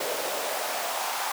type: noise with high-pass filter sweep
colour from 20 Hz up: pink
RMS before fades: -30 dBFS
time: 0-1.32 s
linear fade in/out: 5 ms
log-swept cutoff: 500 to 870 Hz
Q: 2.7
effects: none